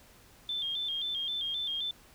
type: tone with vibrato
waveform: sine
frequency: 3378 Hz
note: G#7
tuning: 29 cents sharp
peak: -31 dBFS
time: 0.49-1.91 s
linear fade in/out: 2 ms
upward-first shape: square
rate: 3.8 Hz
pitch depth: 77 cents each way
effects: pink hiss -58 dBFS RMS until 2.14 s